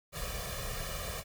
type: noise with comb filter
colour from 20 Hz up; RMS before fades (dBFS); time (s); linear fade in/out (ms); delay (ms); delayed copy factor
pink; -38; 0.12-1.24; 50; 1.7; +0.9
effects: none